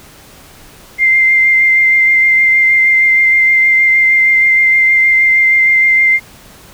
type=tone with vibrato; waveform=sine; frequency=2093 Hz; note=C7; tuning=in tune; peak=-6 dBFS; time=0.98-6.2 s; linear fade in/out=50 ms; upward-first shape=sine; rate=6.4 Hz; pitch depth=13 cents each way; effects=pink hiss -39 dBFS RMS until 6.73 s